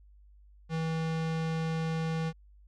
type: tone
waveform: square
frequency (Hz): 161.6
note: E3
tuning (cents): -34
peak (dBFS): -30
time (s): 0.69-2.33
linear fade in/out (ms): 50
effects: added 50 Hz sine -54 dBFS peak until 2.67 s + low-pass 5000 Hz 12 dB/octave